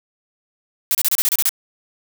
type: noise bursts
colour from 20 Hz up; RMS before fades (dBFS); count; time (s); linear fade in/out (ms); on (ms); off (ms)
blue; -17; 9; 0.91-1.492; 0; 38; 30
effects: none